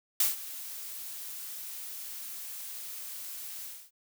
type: noise with ADSR envelope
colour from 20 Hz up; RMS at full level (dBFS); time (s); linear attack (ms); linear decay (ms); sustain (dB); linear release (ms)
blue; -24; 0.2-3.91; 3; 150; -17; 270
effects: none